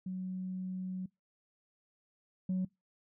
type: tone pair in turn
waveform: sine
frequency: 185.5 / 185.5 Hz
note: F#3 / F#3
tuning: +5 / +5 cents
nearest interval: unison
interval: 0 cents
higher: neither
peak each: -35 / -28 dBFS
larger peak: second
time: 0.06-1.06 / 2.49-2.65 s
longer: first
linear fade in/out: 5 ms
effects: noise-tail reverb RT60 0.2 s tail -25 dB re dry + tanh soft clip ceiling -28 dBFS